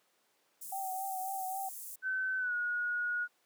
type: high-pass noise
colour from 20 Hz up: pink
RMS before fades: -45 dBFS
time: 0.61-1.96 s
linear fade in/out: 10 ms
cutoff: 8400 Hz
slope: 24 dB/octave
type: tone with vibrato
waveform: sine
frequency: 764 Hz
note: G5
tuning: 45 cents flat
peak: -35 dBFS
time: 0.72-1.69 s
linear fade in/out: 5 ms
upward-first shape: triangle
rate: 3.7 Hz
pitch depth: 45 cents each way
type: tone with pitch glide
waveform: sine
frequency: 1527 to 1448 Hz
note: G6 to F#6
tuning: -46 to -38 cents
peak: -31 dBFS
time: 2.02-3.28 s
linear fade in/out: 50 ms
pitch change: -92 cents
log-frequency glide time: 2.38-2.54 s
effects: pink hiss -72 dBFS RMS until 3.45 s + high-pass 400 Hz 12 dB/octave